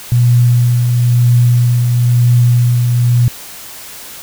sine tone with tremolo, 121.2 Hz, B2, 32 cents flat, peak -5 dBFS, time 0.12-3.28 s, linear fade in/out 0 ms, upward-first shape triangle, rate 1 Hz, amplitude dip 40%, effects white hiss -31 dBFS RMS until 4.22 s

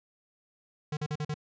square tone bursts, 150.6 Hz, D3, 44 cents sharp, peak -31 dBFS, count 5, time 0.92-1.342 s, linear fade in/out 5 ms, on 50 ms, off 43 ms, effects resampled to 16000 Hz

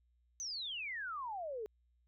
sine exponential sweep, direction down, 6260 to 411.1 Hz, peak -39 dBFS, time 0.4-1.66 s, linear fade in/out 0 ms, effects added 60 Hz sine -70 dBFS peak until 2.07 s

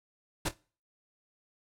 pink noise with echo, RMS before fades -29 dBFS, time 0.45-0.49 s, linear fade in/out 10 ms, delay 26 ms, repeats 2, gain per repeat -14 dB, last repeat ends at 0.542 s, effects noise-tail reverb RT60 0.4 s tail -23 dB re dry + low-pass 11000 Hz 12 dB/octave

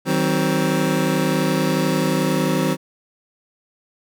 25% pulse chord, C diminished, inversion first, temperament just, 156.98 / 188.37 / 261.6 Hz, Eb3 / Gb3 / C4, +16 / +31 / 0 cents, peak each -18 dBFS, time 0.05-2.77 s, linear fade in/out 50 ms, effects none

